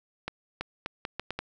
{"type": "accelerating click train", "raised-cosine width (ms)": 0.3, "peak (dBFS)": -16, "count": 7, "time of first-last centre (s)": [0.28, 1.39], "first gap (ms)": 330, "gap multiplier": 0.76, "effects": []}